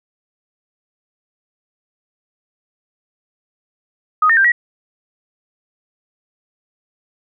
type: tone with pitch steps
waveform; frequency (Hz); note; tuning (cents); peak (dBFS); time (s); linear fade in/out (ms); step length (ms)
sine; 1249 / 1825 / 1581 / 1917; D#6 / A#6 / G6 / A#6; +6 / -37 / +14 / +48; -9; 4.22-4.52; 5; 75
effects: none